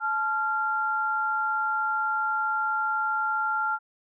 sine tone pair together, 866 / 1383.9 Hz, A5 / F6, -28 / -16 cents, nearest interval minor sixth, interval 812 cents, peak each -29 / -25 dBFS, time 0-3.79 s, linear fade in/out 50 ms, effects none

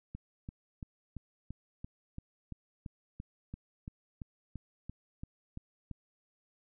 click train, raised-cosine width 5 ms, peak -29 dBFS, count 18, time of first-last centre 0.15-5.913 s, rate 2.95 Hz, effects none

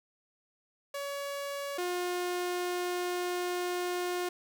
sawtooth tone pair in turn, 564 / 356.9 Hz, C#5 / F4, +30 / +38 cents, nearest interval minor sixth, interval 792 cents, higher first, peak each -31 / -27 dBFS, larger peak second, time 0.94-1.78 / 1.78-4.29 s, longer second, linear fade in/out 5 ms, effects none

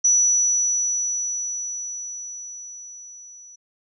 sine tone with level ramp, 5910 Hz, F#8, 3 cents flat, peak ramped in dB -13 to -42 dBFS, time 0.04-3.56 s, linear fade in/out 10 ms, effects none

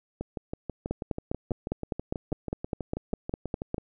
two click trains, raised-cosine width 2 ms, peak -15 / -19 dBFS, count 15 / 23, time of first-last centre 0.91-3.744 / 0.21-3.781 s, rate 4.94 / 6.16 Hz, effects none

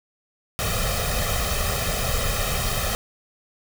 pink noise with comb filter, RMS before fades -24 dBFS, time 0.59-2.95 s, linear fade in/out 0 ms, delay 1.6 ms, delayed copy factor +0.95, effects none

